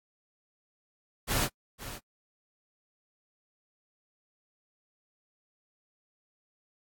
pink noise with echo, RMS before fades -28 dBFS, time 1.27-1.49 s, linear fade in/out 50 ms, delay 510 ms, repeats 1, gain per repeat -13 dB, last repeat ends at 2 s, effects noise-tail reverb RT60 0.1 s tail -26 dB re dry + AAC 64 kbps

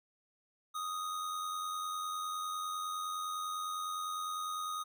square tone with amplitude modulation, 1244.5 Hz, D#6, in tune, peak -35 dBFS, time 0.74-4.84 s, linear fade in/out 20 ms, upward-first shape sine, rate 89.9 Hz, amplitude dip 40%, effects none

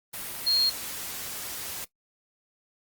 sine tone in noise, 4244 Hz, C8, 24 cents sharp, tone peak -20 dBFS, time 0.46-0.7 s, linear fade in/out 10 ms, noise white, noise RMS -36 dBFS, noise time 0.13-1.85 s, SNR +13 dB, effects noise-tail reverb RT60 0.1 s tail -19 dB re dry + Opus 32 kbps

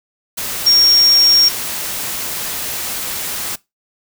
sine tone in noise, 5560 Hz, F8, 9 cents flat, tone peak -7 dBFS, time 0.66-1.49 s, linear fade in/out 10 ms, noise white, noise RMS -23 dBFS, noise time 0.37-3.56 s, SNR +13 dB, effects noise-tail reverb RT60 0.2 s tail -21 dB re dry

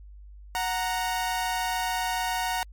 sawtooth tone pair together, 738 / 929.2 Hz, F#5 / A#5, -5 / -6 cents, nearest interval major third, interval 399 cents, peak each -25 / -25 dBFS, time 0.55-2.63 s, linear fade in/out 0 ms, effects added 50 Hz sine -43 dBFS peak until 2.72 s + MP3 96 kbps

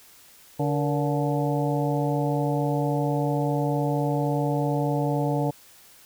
harmonic tone with a mistuned harmonic, 144.4 Hz, D3, 29 cents flat, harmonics 1 / 2 / 3 / 4 / 5 / 6, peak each -25 / -28 / -30 / -31 / -32 / -33 dBFS, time 0.59-5.51 s, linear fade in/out 10 ms, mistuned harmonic 3, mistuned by +120 cents, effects white hiss -52 dBFS RMS until 6.05 s

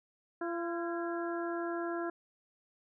harmonic tone with a mistuned harmonic, 341.2 Hz, F4, 40 cents flat, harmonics 1 / 2 / 3 / 4 / 5, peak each -35 / -40 / -45 / -43 / -45 dBFS, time 0.41-2.1 s, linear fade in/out 5 ms, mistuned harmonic 5, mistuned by -60 cents, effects none

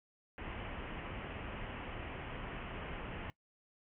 pink low-pass noise, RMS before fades -44 dBFS, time 0.38-3.3 s, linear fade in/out 0 ms, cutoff 3100 Hz, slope 96 dB/octave, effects noise-tail reverb RT60 0.1 s tail -19 dB re dry

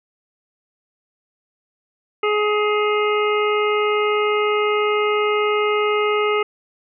harmonic tone with a mistuned harmonic, 420.1 Hz, G#4, 20 cents sharp, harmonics 1 / 2 / 3 / 5 / 6 / 7, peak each -18 / -29 / -22 / -26 / -32 / -30 dBFS, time 2.23-6.43 s, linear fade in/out 5 ms, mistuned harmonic 7, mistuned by -57 cents, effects none

